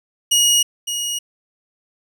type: tone pair in turn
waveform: 20% pulse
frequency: 2890 / 2890 Hz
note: F#7 / F#7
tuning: -41 / -41 cents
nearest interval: unison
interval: 0 cents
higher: neither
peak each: -7 / -16 dBFS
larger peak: first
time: 0.31-0.63 / 0.87-1.19 s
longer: neither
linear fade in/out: 10 ms
effects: none